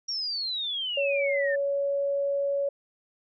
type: exponential sweep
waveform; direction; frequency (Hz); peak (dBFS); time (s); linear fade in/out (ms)
sine; down; 5650 to 1754; -28; 0.08-1.56; 10
type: tone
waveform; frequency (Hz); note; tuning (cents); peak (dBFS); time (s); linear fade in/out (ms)
sine; 561; C#5; +21; -24; 0.97-2.69; 5
effects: none